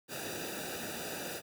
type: noise with comb filter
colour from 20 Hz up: pink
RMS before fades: -40 dBFS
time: 0.08-1.42 s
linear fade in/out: 50 ms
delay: 0.93 ms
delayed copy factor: -0.9
effects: high-pass 100 Hz 12 dB/octave